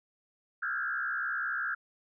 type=tone with frequency modulation; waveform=sine; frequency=1505 Hz; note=F#6; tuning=29 cents sharp; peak=-30 dBFS; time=0.62-1.75 s; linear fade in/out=10 ms; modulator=65.4 Hz; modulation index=2.6; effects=none